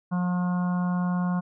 harmonic tone, 179 Hz, F3, 43 cents sharp, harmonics 1 / 3 / 4 / 5 / 6 / 7 / 8, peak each -23 / -43 / -38 / -42 / -37 / -48 / -42 dBFS, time 0.11-1.41 s, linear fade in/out 20 ms, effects none

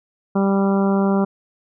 harmonic tone, 196.4 Hz, G3, 4 cents sharp, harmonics 1 / 2 / 3 / 4 / 5 / 6 / 7, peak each -16 / -22 / -26 / -28 / -30 / -32 / -33 dBFS, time 0.35-1.25 s, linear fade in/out 10 ms, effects none

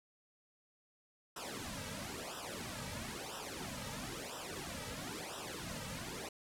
pink noise with flanger, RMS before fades -44 dBFS, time 1.36-6.29 s, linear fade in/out 5 ms, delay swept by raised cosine 0.45 to 2.85 ms, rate 1 Hz, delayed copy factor -1, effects low-pass 11000 Hz 12 dB/octave

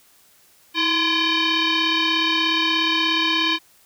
sine tone with frequency modulation, 358.9 Hz, F4, 47 cents sharp, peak -17 dBFS, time 0.74-3.59 s, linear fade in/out 50 ms, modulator 681 Hz, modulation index 5.6, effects white hiss -55 dBFS RMS until 3.85 s

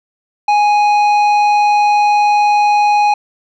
sine tone with tanh clipping, 830.6 Hz, G#5, in tune, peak -10 dBFS, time 0.48-3.14 s, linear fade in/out 5 ms, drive 10 dB, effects none

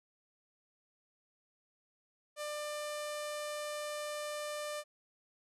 sawtooth tone with low-pass filter, 596 Hz, D5, 25 cents sharp, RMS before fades -40 dBFS, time 2.36-4.84 s, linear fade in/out 50 ms, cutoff 10000 Hz, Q 1.4, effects none

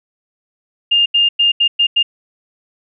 sine tone bursts at uneven times, 2815 Hz, F7, 13 cents sharp, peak -9 dBFS, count 6, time 0.91-1.06 / 1.14-1.29 / 1.39-1.52 / 1.6-1.68 / 1.79-1.87 / 1.96-2.03 s, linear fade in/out 10 ms, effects none

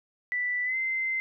sine tone with pitch glide, 1975.5 to 2073 Hz, B6 to C7, 0 to -17 cents, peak -26 dBFS, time 0.32-1.2 s, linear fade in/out 0 ms, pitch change +83 cents, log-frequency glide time 0.64-0.76 s, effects none

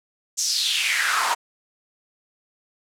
pink noise with high-pass filter sweep, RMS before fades -22 dBFS, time 0.37-1.35 s, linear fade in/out 20 ms, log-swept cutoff 6600 to 860 Hz, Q 4.5, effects low-pass 10000 Hz 12 dB/octave

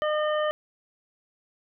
harmonic tone, 608 Hz, D#5, 40 cents flat, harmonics 1 / 2 / 3 / 5, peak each -24 / -30 / -34 / -38 dBFS, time 0.02-0.51 s, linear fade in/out 0 ms, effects none

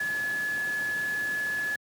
sine tone in noise, 1707 Hz, G#6, 47 cents sharp, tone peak -27 dBFS, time 0-1.76 s, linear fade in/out 5 ms, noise pink, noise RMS -41 dBFS, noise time 0-1.76 s, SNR +11 dB, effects high-pass 150 Hz 12 dB/octave

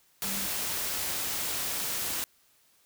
sine tone in noise, 196 Hz, G3, in tune, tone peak -40 dBFS, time 0.24-0.46 s, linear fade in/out 0 ms, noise white, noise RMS -32 dBFS, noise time 0.22-2.24 s, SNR -11 dB, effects white hiss -65 dBFS RMS until 2.85 s

